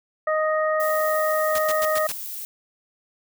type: harmonic tone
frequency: 622.3 Hz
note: D#5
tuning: in tune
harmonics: 1 / 2 / 3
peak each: -21 / -25 / -29 dBFS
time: 0.27-2.07 s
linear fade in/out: 5 ms
type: noise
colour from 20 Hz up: violet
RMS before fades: -33 dBFS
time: 0.8-2.45 s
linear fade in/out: 0 ms
type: noise bursts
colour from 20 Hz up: white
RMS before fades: -29 dBFS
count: 5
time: 1.55-2.12 s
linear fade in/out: 2 ms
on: 34 ms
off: 100 ms
effects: none